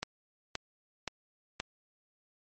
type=click train; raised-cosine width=0.2 ms; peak=-16 dBFS; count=4; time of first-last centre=0.03-1.601 s; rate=1.91 Hz; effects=MP3 32 kbps